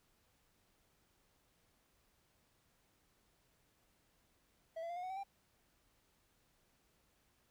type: tone with pitch steps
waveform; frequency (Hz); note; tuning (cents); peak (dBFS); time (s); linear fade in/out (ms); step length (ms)
triangle; 653 / 674.1 / 695.8 / 718.3 / 741.5 / 765.4 / 790.1; E5 / E5 / F5 / F5 / F#5 / G5 / G5; -17 / +39 / -7 / +48 / +4 / -42 / +13; -39; 4.76-5.236; 10; 68
effects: pink hiss -75 dBFS RMS until 7.5 s